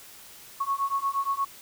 sine beating tone pair, 1100 / 1108.5 Hz, C#6 / C#6, -14 / 0 cents, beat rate 8.5 Hz, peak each -28 dBFS, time 0.6-1.45 s, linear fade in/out 10 ms, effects white hiss -48 dBFS RMS until 1.61 s

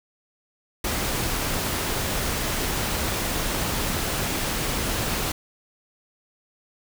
pink noise, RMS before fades -26 dBFS, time 0.84-5.32 s, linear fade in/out 5 ms, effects none

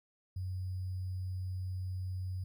sine tone with sample-and-hold, 92.5 Hz, F#2, in tune, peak -35 dBFS, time 0.36-2.44 s, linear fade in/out 5 ms, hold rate 4900 Hz, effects none

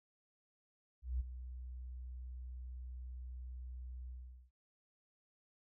sine tone with ADSR envelope, 62.4 Hz, B1, 19 cents sharp, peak -32 dBFS, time 1.02-4.51 s, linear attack 180 ms, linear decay 19 ms, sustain -12 dB, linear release 420 ms, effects none

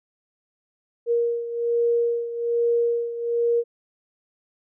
sine beating tone pair, 470.2 / 471.4 Hz, A#4 / A#4, +15 / +19 cents, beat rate 1.2 Hz, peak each -21 / -26 dBFS, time 1.06-3.64 s, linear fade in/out 50 ms, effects none

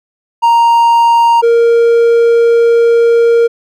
triangle tone pair in turn, 932.3 / 466.1 Hz, A#5 / A#4, 0 / 0 cents, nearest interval octave, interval 1200 cents, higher first, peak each -3 dBFS, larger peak neither, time 0.42-1.42 / 1.42-3.48 s, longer second, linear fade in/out 20 ms, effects none

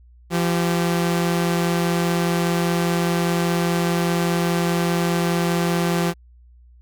sawtooth tone pair together, 171.23 / 387.4 Hz, F3 / G4, -34 / -20 cents, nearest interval octave + major second, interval 1414 cents, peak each -15 / -22 dBFS, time 0.3-6.14 s, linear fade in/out 50 ms, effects added 60 Hz sine -46 dBFS peak until 6.81 s

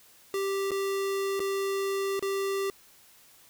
square tone with dropouts, 392 Hz, G4, in tune, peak -28 dBFS, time 0.34-2.7 s, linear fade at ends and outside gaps 1 ms, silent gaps 0.708-0.716 / 1.395-1.402 / 2.194-2.225 s, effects white hiss -57 dBFS RMS until 3.49 s

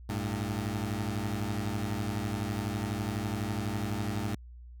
20% pulse beating tone pair, 100.4 / 112.4 Hz, G2 / A2, +42 / +37 cents, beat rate 12 Hz, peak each -28 / -30 dBFS, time 0.09-4.35 s, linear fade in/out 5 ms, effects added 60 Hz sine -45 dBFS peak until 4.8 s

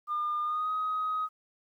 sine tone with pitch glide, 1207 to 1259 Hz, D6 to D#6, +47 to +20 cents, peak -27 dBFS, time 0.07-1.29 s, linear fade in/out 50 ms, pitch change +73 cents, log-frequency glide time 0.42-0.71 s, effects tanh soft clip ceiling -24 dBFS + 11-bit

